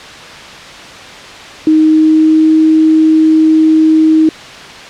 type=tone with pitch glide; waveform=sine; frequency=312.8 to 315.7 Hz; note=D#4 to D#4; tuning=+9 to +25 cents; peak=-4 dBFS; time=1.67-4.29 s; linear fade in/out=2 ms; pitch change=+16 cents; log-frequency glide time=1.89-2.57 s; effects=white hiss -29 dBFS RMS until 4.89 s + low-pass 4000 Hz 12 dB/octave